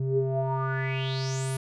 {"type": "tone with low-pass filter sweep", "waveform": "square", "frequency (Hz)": 132.7, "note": "C3", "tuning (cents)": 25, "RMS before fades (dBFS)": -28, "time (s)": [0, 1.57], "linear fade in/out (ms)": 5, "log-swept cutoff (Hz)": [270, 11000], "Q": 6.9, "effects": []}